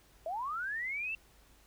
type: linear sweep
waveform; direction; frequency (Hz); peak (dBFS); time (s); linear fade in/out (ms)
sine; up; 618 to 2716; -34; 0.26-1.15; 2
effects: added 50 Hz sine -64 dBFS peak until 1.66 s + pink hiss -64 dBFS RMS until 1.66 s